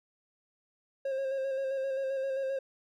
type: tone with vibrato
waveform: triangle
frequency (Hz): 537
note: C5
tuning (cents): +45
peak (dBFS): -28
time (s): 1.05-2.59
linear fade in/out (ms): 5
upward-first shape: square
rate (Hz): 7.6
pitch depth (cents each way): 25
effects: none